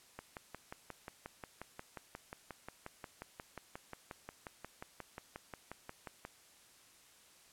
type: click train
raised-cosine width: 0.5 ms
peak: -29 dBFS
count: 35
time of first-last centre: 0.19-6.251 s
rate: 5.61 Hz
effects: white hiss -63 dBFS RMS until 7.52 s + low-pass 11000 Hz 12 dB/octave